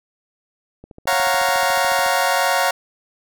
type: click train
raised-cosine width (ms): 2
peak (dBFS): -26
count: 18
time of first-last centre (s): 0.84-2.063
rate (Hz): 13.9
type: chord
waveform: 25% pulse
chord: Gb major seventh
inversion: second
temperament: equal with one note detuned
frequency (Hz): 551.5 / 698.5 / 740 / 932.3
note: Db5 / F5 / Gb5 / Bb5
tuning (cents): -9 / 0 / 0 / 0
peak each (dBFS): -18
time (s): 1.07-2.71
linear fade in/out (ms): 5
effects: none